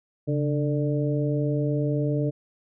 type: harmonic tone with a mistuned harmonic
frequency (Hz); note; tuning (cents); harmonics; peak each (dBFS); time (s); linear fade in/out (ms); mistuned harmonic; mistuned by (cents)
148.3; D3; +17; 1 / 2 / 3 / 4; -24 / -28 / -30 / -32; 0.27-2.31; 20; 1; -93
effects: none